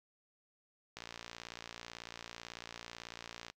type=click train; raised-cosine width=0.2 ms; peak=-27 dBFS; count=148; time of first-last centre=0.97-3.5 s; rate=58.1 Hz; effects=noise-tail reverb RT60 0.1 s tail -26 dB re dry